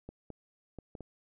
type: clicks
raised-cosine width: 2 ms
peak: -30 dBFS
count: 5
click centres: 0.09 / 0.303 / 0.787 / 0.952 / 1.007 s
effects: none